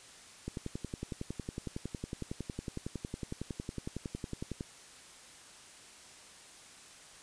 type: click train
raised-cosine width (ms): 3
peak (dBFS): -24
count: 46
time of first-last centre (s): 0.48-4.608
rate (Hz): 10.9
effects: white hiss -54 dBFS RMS until 7.22 s + resampled to 22050 Hz